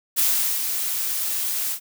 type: noise with ADSR envelope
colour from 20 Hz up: blue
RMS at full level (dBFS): -19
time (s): 0.16-1.8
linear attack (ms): 29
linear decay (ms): 400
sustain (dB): -6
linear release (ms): 90
effects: none